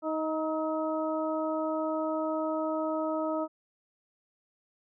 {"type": "harmonic tone with a mistuned harmonic", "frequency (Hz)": 314, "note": "D#4", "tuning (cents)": 16, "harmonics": [1, 2, 3, 4], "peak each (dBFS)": [-32, -31, -38, -37], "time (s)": [0.02, 3.48], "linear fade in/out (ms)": 50, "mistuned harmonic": 4, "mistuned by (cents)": 27, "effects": []}